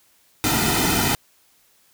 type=noise with comb filter; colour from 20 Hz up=pink; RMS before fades=-20 dBFS; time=0.44-1.15 s; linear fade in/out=0 ms; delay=1.8 ms; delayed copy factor=-0.9; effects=white hiss -59 dBFS RMS until 1.93 s